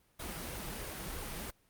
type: noise with flanger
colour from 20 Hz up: pink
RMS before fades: -41 dBFS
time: 0.19-1.51 s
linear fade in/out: 10 ms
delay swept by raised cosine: 1.8 to 6.3 ms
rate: 3 Hz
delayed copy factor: +0.55
effects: pink hiss -70 dBFS RMS until 1.69 s + Opus 32 kbps